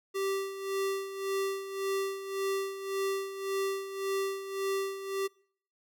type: tone with tremolo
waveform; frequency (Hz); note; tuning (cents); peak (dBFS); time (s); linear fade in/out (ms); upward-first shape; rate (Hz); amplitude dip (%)
square; 390; G4; -9; -29; 0.14-5.28; 20; sine; 1.8; 70
effects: noise-tail reverb RT60 0.6 s tail -26 dB re dry